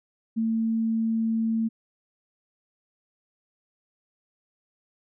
sine tone, 224.8 Hz, A3, 37 cents sharp, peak -22 dBFS, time 0.36-1.69 s, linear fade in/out 20 ms, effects none

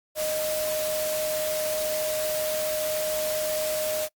sine tone in noise, 617 Hz, D#5, 15 cents flat, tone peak -26 dBFS, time 0.15-4.09 s, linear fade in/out 50 ms, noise white, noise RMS -32 dBFS, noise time 0.15-4.09 s, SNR +3 dB, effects noise-tail reverb RT60 0.1 s tail -24 dB re dry + Opus 48 kbps

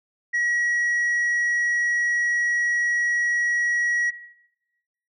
sine tone, 1914 Hz, A#6, 45 cents sharp, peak -17 dBFS, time 0.33-4.11 s, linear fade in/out 20 ms, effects noise-tail reverb RT60 1.0 s tail -20 dB re dry + tanh soft clip ceiling -19 dBFS

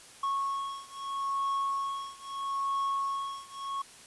triangle beating tone pair, 1100 / 1100.77 Hz, C#6 / C#6, -14 / -12 cents, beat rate 0.77 Hz, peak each -31 / -32 dBFS, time 0.23-3.82 s, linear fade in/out 5 ms, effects white hiss -52 dBFS RMS until 4.06 s + resampled to 24000 Hz

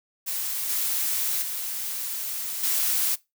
blue noise with level steps, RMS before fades -29 / -26 / -31 / -24 dBFS, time 0.26-3.16 s, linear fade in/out 20 ms, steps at 0.69 / 1.42 / 2.63 s, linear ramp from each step 5 ms, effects noise-tail reverb RT60 0.2 s tail -20 dB re dry

